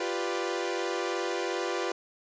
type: chord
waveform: sawtooth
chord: G dominant seventh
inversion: third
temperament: equal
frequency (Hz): 349.2 / 392 / 493.9 / 587.3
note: F4 / G4 / B4 / D5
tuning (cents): 0 / 0 / 0 / 0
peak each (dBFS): -29 / -31 / -30 / -35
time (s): 0-1.92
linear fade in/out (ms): 5
effects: resampled to 16000 Hz + 10-bit